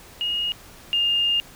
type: tone pair in turn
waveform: sine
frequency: 2866 / 2820 Hz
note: F7 / F7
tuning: +44 / +16 cents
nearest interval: unison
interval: 28 cents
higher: first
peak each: -22 / -18 dBFS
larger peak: second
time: 0.21-0.52 / 0.93-1.4 s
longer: second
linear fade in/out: 0 ms
effects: pink hiss -46 dBFS RMS until 1.55 s